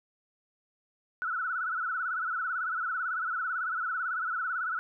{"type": "tone with vibrato", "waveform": "sine", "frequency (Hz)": 1396.9, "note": "F6", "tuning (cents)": 0, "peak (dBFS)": -29, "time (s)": [1.22, 4.79], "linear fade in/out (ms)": 0, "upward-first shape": "sine", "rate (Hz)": 18, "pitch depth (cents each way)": 130, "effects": []}